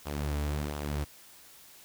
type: tone with flanger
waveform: sawtooth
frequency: 73.42 Hz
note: D2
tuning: in tune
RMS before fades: -33 dBFS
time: 0.05-1.05 s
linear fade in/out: 20 ms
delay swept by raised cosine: 0.44 to 5.74 ms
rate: 1.4 Hz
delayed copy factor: -0.5
effects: white hiss -54 dBFS RMS until 1.84 s